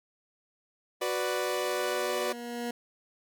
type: tone with exponential growth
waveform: 20% pulse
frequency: 238.8 Hz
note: A#3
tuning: 42 cents sharp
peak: -26 dBFS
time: 1-2.71 s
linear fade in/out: 5 ms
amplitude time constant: 370 ms
type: chord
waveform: sawtooth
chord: B minor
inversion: second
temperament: equal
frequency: 370 / 493.9 / 587.3 Hz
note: F#4 / B4 / D5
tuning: 0 / 0 / 0 cents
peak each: -29 dBFS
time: 1.01-2.33 s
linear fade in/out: 10 ms
effects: none